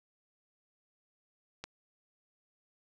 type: click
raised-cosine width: 0.2 ms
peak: -23 dBFS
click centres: 1.64 s
effects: none